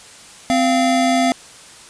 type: tone pair together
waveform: square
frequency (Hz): 258.2 / 690.5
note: C4 / F5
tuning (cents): -23 / -20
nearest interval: octave + perfect fourth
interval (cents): 1703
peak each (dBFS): -17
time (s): 0.5-1.32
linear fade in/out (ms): 0
effects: white hiss -41 dBFS RMS until 1.89 s + resampled to 22050 Hz